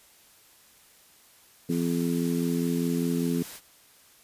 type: noise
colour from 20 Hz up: white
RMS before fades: -42 dBFS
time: 1.68-3.61 s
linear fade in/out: 50 ms
type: harmonic tone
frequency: 85 Hz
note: F2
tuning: 46 cents flat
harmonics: 2 / 3 / 4 / 5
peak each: -28 / -27 / -34 / -34 dBFS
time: 1.69-3.43 s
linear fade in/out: 5 ms
effects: white hiss -57 dBFS RMS until 4.23 s + resampled to 32000 Hz